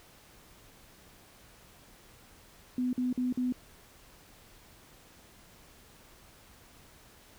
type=tone bursts; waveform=sine; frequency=250.6 Hz; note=B3; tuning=25 cents sharp; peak=-27 dBFS; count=4; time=2.78-3.524 s; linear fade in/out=2 ms; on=150 ms; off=48 ms; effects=pink hiss -57 dBFS RMS until 7.38 s